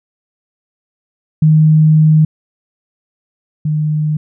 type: tone pair in turn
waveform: sine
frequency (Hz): 155.56 / 152.71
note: D#3 / D#3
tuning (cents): 0 / -32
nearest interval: unison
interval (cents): 32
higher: first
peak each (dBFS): -5 / -12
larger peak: first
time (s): 1.42-2.25 / 3.65-4.17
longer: first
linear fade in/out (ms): 5
effects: none